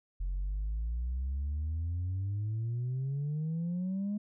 sine exponential sweep, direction up, 43.4 to 210 Hz, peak -29 dBFS, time 0.2-4.18 s, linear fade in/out 10 ms, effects tanh soft clip ceiling -29 dBFS

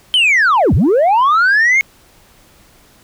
sine linear two-way sweep, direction down then up, 3136 to 60 to 2197 Hz, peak -6 dBFS, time 0.14-1.81 s, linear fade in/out 0 ms, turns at 0.74 s, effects tanh soft clip ceiling -7 dBFS + pink hiss -48 dBFS RMS until 3.03 s

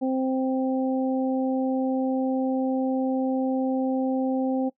harmonic tone, 261.6 Hz, C4, in tune, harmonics 1 / 2 / 3, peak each -23 / -29 / -33 dBFS, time 0.01-4.7 s, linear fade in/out 20 ms, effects noise-tail reverb RT60 0.1 s tail -20 dB re dry

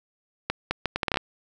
accelerating click train, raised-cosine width 0.3 ms, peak -8 dBFS, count 10, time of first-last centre 0.5-1.172 s, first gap 210 ms, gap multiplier 0.7, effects none

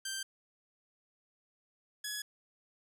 10% pulse tone pair in turn, 1568 / 1684.3 Hz, G6 / G#6, 0 / +24 cents, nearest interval minor second, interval 124 cents, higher second, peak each -28 dBFS, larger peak neither, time 0.05-0.23 / 2.04-2.22 s, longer neither, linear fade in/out 5 ms, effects none

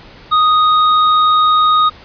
triangle tone with hard clipping, 1244.5 Hz, D#6, in tune, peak -10 dBFS, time 0.31-1.9 s, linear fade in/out 20 ms, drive 17 dB, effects pink hiss -39 dBFS RMS until 2.04 s + resampled to 11025 Hz

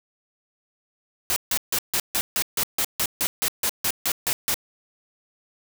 white noise bursts, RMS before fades -23 dBFS, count 16, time 1.3-4.542 s, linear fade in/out 0 ms, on 62 ms, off 150 ms, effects none

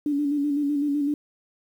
sine tone with vibrato, 288.6 Hz, D4, 30 cents flat, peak -21 dBFS, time 0.06-1.14 s, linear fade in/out 2 ms, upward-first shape square, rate 7.9 Hz, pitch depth 37 cents each way, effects 9-bit

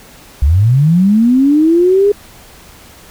sine linear sweep, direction up, 62.5 to 415.3 Hz, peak -6 dBFS, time 0.42-2.12 s, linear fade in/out 5 ms, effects pink hiss -39 dBFS RMS until 3.1 s

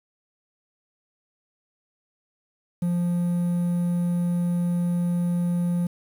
triangle tone with quantisation, 174.61 Hz, F3, in tune, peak -19 dBFS, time 2.82-5.87 s, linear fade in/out 5 ms, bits 8, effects none

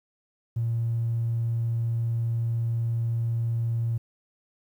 triangle tone, 115.7 Hz, A#2, 13 cents flat, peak -20 dBFS, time 0.56-3.98 s, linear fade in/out 10 ms, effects tanh soft clip ceiling -21 dBFS + 10-bit

